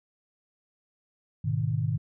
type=tone cluster; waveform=sine; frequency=105.3 / 125.2 / 154.3 Hz; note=G#2 / B2 / D#3; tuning=+24 / +24 / -14 cents; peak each=-29 dBFS; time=1.44-1.98 s; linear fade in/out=10 ms; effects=none